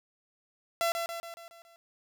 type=tone with echo; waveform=sawtooth; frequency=675 Hz; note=E5; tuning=41 cents sharp; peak=-22 dBFS; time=0.81-0.92 s; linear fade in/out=0 ms; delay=140 ms; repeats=6; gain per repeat=-5 dB; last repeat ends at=1.76 s; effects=none